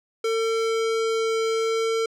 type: tone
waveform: square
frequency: 449.9 Hz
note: A4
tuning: 39 cents sharp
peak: -22 dBFS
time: 0.24-2.06 s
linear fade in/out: 5 ms
effects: low-pass 7000 Hz 12 dB/octave